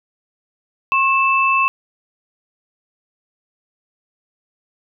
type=tone pair together; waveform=sine; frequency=1080 / 2639 Hz; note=C#6 / E7; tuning=-45 / +1 cents; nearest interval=octave + minor third; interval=1546 cents; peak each=-15 / -16 dBFS; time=0.92-1.68 s; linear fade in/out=0 ms; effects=none